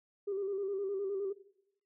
sine tone with vibrato, 394.4 Hz, G4, 11 cents sharp, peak -32 dBFS, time 0.27-1.33 s, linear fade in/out 10 ms, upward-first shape square, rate 9.7 Hz, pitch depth 49 cents each way, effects noise-tail reverb RT60 0.8 s tail -18 dB re dry + tanh soft clip ceiling -28 dBFS

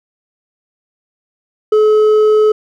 sine tone with hard clipping, 428.5 Hz, A4, 46 cents flat, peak -8 dBFS, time 1.72-2.52 s, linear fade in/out 5 ms, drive 4 dB, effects none

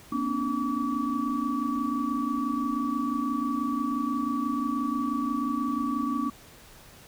sine tone cluster, 236.8 / 267.4 / 293.4 / 1145 Hz, A#3 / C4 / D4 / D6, +27 / +38 / -2 / -44 cents, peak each -31 dBFS, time 0.12-6.3 s, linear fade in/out 5 ms, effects pink hiss -51 dBFS RMS until 7.07 s

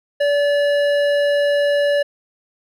sine tone with hard clipping, 576 Hz, D5, 34 cents flat, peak -16 dBFS, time 0.2-2.03 s, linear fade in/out 10 ms, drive 12 dB, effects none

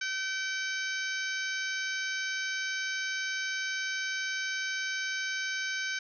harmonic tone with a mistuned harmonic, 768 Hz, G5, 36 cents flat, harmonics 2 / 3 / 4 / 5 / 6 / 7 / 8, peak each -33 / -38 / -42 / -43 / -44 / -43 / -43 dBFS, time 0.01-5.99 s, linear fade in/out 5 ms, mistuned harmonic 8, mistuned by +23 cents, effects none

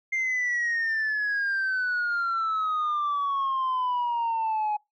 sine exponential sweep, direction down, 2106 to 835 Hz, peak -22 dBFS, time 0.12-4.77 s, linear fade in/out 10 ms, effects noise-tail reverb RT60 0.2 s tail -25 dB re dry + tanh soft clip ceiling -22 dBFS

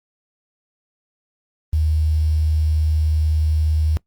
sine tone with quantisation, 77.78 Hz, D#2, in tune, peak -15 dBFS, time 1.73-3.97 s, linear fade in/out 0 ms, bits 7, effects noise-tail reverb RT60 0.1 s tail -22 dB re dry + Opus 32 kbps

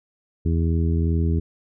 harmonic tone, 82.41 Hz, E2, in tune, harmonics 1 / 2 / 3 / 4 / 5, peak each -19 / -25 / -29 / -31 / -33 dBFS, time 0.45-1.4 s, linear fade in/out 10 ms, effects none

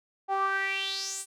sawtooth tone with band-pass filter sweep, 389.1 Hz, G4, 13 cents flat, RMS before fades -30 dBFS, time 0.28-1.26 s, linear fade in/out 50 ms, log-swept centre 790 to 9300 Hz, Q 5.3, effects none

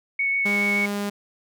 sine tone with vibrato, 2217 Hz, C#7, in tune, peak -20 dBFS, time 0.19-0.86 s, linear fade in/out 5 ms, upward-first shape triangle, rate 7 Hz, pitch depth 10 cents each way
sawtooth tone, 203.4 Hz, G#3, 36 cents flat, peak -21 dBFS, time 0.45-1.1 s, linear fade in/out 10 ms
effects none

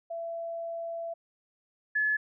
sine tone pair in turn, 670 / 1713.8 Hz, E5 / A6, +28 / -46 cents, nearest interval octave + major third, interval 1626 cents, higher second, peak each -33 / -24 dBFS, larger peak second, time 0.1-1.14 / 1.95-2.17 s, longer first, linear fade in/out 10 ms, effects none

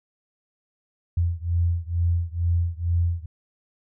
sine beating tone pair, 84.8 / 87 Hz, E2 / F2, +50 / -6 cents, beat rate 2.2 Hz, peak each -23 / -24 dBFS, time 1.17-3.26 s, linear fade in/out 5 ms, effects none

